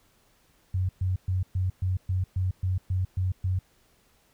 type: tone bursts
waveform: sine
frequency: 92.7 Hz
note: F#2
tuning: 4 cents sharp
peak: -23 dBFS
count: 11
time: 0.74-3.59 s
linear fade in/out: 5 ms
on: 150 ms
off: 120 ms
effects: pink hiss -64 dBFS RMS until 4.33 s